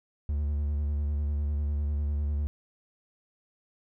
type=tone with vibrato; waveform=triangle; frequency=73.1 Hz; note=D2; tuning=7 cents flat; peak=-24 dBFS; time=0.29-2.47 s; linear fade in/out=0 ms; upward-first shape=sine; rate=10 Hz; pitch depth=37 cents each way; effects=none